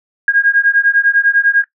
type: beating tone pair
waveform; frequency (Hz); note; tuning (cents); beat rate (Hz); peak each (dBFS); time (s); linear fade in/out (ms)
sine; 1624 / 1634; G#6 / G#6; -39 / -29; 10; -12; 0.28-1.64; 2
effects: noise-tail reverb RT60 0.1 s tail -17 dB re dry